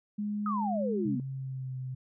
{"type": "tone", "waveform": "sine", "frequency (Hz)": 207.8, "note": "G#3", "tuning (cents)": 1, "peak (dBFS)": -30, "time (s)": [0.18, 1.16], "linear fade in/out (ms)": 10}
{"type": "exponential sweep", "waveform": "sine", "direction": "down", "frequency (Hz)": [1300, 233.1], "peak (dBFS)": -30, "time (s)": [0.46, 1.2], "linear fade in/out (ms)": 2}
{"type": "tone with pitch glide", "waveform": "sine", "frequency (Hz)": [134.2, 129.33], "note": ["C3", "C3"], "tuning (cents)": [44, -20], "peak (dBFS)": -34, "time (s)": [1.05, 1.95], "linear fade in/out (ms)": 10, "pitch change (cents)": -64, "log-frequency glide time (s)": [1.32, 1.75]}
{"effects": []}